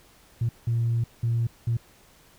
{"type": "tone bursts at uneven times", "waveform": "sine", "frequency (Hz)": 116.54, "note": "A#2", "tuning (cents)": 0, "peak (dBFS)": -20, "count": 4, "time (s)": [[0.41, 0.49], [0.67, 1.04], [1.23, 1.47], [1.67, 1.77]], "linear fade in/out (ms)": 5, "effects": ["tanh soft clip ceiling -18 dBFS", "pink hiss -56 dBFS RMS until 2.38 s"]}